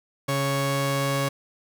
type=tone pair together; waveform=sawtooth; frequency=138.59 / 554.4 Hz; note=C#3 / C#5; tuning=0 / 0 cents; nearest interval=2 octaves; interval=2400 cents; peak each=-21 dBFS; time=0.28-1.29 s; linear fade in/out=10 ms; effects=none